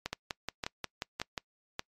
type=two click trains; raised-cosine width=0.2 ms; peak=-16 / -16 dBFS; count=8 / 4; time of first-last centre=0.13-1.378 / 0.06-1.794 s; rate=5.61 / 1.73 Hz; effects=noise-tail reverb RT60 0.1 s tail -25 dB re dry + MP3 64 kbps